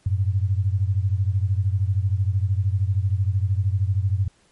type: beating tone pair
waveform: sine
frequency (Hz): 93.5 / 106.5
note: F#2 / G#2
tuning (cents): +19 / +44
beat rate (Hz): 13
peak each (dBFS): -20 / -23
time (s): 0.06-4.28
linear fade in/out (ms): 5
effects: pink hiss -60 dBFS RMS until 4.51 s + MP3 48 kbps